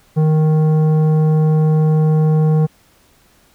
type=tone with tanh clipping; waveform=triangle; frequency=155.56 Hz; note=D#3; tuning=in tune; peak=-12 dBFS; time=0.16-2.67 s; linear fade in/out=20 ms; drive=15 dB; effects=pink hiss -53 dBFS RMS until 3.54 s